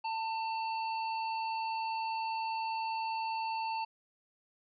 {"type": "harmonic tone", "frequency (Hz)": 895, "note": "A5", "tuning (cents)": 29, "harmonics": [1, 3, 5], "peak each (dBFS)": [-33, -43, -47], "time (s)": [0.04, 3.85], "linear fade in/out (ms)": 10, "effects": []}